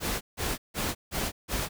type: noise bursts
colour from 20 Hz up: pink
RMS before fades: -30 dBFS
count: 5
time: 0-1.69 s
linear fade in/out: 50 ms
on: 210 ms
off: 160 ms
effects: none